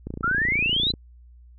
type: click train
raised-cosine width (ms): 3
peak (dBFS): -19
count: 26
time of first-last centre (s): 0.07-0.938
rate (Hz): 28.8
type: exponential sweep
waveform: sine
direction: up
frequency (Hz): 1316 to 4100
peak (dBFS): -20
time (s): 0.23-0.92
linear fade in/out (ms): 10
effects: added 60 Hz sine -46 dBFS peak until 1.58 s